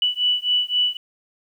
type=beating tone pair; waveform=sine; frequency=2960 / 2963.8 Hz; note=F#7 / F#7; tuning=0 / +2 cents; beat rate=3.8 Hz; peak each=-21 dBFS; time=0.02-0.97 s; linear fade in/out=2 ms; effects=9-bit